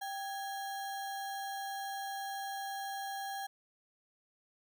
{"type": "tone with sample-and-hold", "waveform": "sine", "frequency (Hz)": 786, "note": "G5", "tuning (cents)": 4, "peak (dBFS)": -37, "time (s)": [0.01, 3.47], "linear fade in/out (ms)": 10, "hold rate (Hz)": 2450, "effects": []}